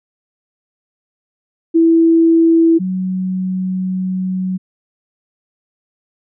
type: tone pair in turn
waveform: sine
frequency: 329.6 / 186.05 Hz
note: E4 / F#3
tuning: 0 / +10 cents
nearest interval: minor seventh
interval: 990 cents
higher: first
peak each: -7 / -16 dBFS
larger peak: first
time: 1.74-2.79 / 2.79-4.58 s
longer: second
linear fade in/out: 20 ms
effects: none